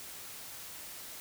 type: silence
effects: white hiss -46 dBFS RMS until 1.2 s